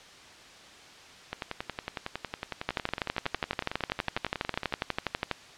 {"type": "two click trains", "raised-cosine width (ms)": 0.3, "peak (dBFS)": [-16, -11], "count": [38, 33], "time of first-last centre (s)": [[1.33, 4.724], [2.69, 5.313]], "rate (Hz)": [10.9, 12.2], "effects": ["white hiss -50 dBFS RMS until 5.57 s", "low-pass 5000 Hz 12 dB/octave"]}